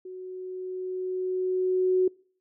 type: tone with level ramp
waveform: sine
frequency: 370 Hz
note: F#4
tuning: in tune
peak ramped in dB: -37 to -18 dBFS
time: 0.05-2.08 s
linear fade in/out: 5 ms
effects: noise-tail reverb RT60 0.5 s tail -26 dB re dry